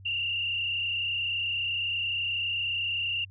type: tone with frequency modulation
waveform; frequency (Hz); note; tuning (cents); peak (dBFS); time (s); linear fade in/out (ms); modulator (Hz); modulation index
sine; 2794; F7; 0; -27; 0.05-3.25; 10; 31.8; 2.4
effects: added 96 Hz sine -46 dBFS peak until 3.3 s

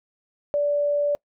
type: tone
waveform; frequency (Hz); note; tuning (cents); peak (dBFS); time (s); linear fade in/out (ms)
sine; 581; D5; -19; -19; 0.54-1.15; 0
effects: noise-tail reverb RT60 0.1 s tail -26 dB re dry

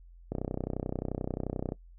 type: click train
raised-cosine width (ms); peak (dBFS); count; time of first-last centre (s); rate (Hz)
2; -19; 45; 0.32-1.721; 31.4
effects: noise-tail reverb RT60 0.1 s tail -20 dB re dry + added 43 Hz sine -50 dBFS peak until 1.98 s

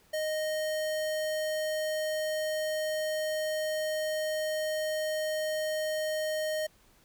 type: tone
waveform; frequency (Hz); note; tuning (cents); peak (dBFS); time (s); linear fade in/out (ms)
square; 620; D#5; -6; -30; 0.13-6.67; 10
effects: pink hiss -63 dBFS RMS until 7.04 s

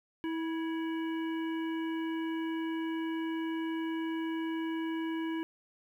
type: harmonic tone with a mistuned harmonic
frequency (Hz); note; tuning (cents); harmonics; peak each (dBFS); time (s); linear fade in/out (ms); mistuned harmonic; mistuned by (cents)
324.7; E4; -26; 1 / 3 / 5 / 7 / 9; -32 / -44 / -46 / -50 / -50; 0.24-5.43; 0; 5; +41
effects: 11-bit

